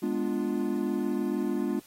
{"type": "chord", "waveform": "triangle", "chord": "G# diminished seventh", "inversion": "none", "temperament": "equal", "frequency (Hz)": [207.7, 246.9, 293.7, 349.2], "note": ["G#3", "B3", "D4", "F4"], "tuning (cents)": [0, 0, 0, 0], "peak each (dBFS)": -30, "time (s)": [0.02, 1.8], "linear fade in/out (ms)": 10, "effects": ["white hiss -56 dBFS RMS until 1.86 s", "AAC 48 kbps"]}